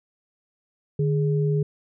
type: tone pair together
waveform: sine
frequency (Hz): 150.18 / 415.3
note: D3 / G#4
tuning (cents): +39 / 0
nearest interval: octave + tritone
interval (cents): 1761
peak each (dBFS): -20 / -26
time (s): 0.99-1.63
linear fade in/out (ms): 5
effects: none